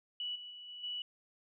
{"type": "tone with level steps", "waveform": "sine", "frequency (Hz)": 2949, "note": "F#7", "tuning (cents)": -6, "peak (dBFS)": [-36, -45, -47, -45, -37], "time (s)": [0.2, 1.02], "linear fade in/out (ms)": 2, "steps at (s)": [0.35, 0.5, 0.68, 0.83], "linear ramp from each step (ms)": 10, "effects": []}